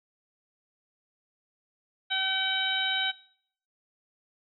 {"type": "harmonic tone", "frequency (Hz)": 764, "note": "G5", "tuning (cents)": -45, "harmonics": [1, 2, 3, 4, 5], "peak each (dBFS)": [-36, -31, -35, -31, -30], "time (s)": [2.1, 3.12], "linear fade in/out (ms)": 20, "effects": ["noise-tail reverb RT60 0.6 s tail -20 dB re dry"]}